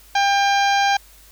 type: harmonic tone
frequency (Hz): 798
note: G5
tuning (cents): +31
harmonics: 1 / 2 / 3 / 4 / 5 / 6 / 7 / 8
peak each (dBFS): -16 / -22 / -26 / -28 / -30 / -32 / -33 / -34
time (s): 0.15-0.97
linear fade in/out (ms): 5
effects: added 50 Hz sine -49 dBFS peak until 1.31 s + white hiss -49 dBFS RMS until 1.31 s